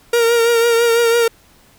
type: tone with vibrato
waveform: 45% pulse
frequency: 466.2 Hz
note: A#4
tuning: in tune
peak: -11 dBFS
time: 0.13-1.28 s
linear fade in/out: 5 ms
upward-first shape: triangle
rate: 6 Hz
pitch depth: 40 cents each way
effects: pink hiss -50 dBFS RMS until 1.78 s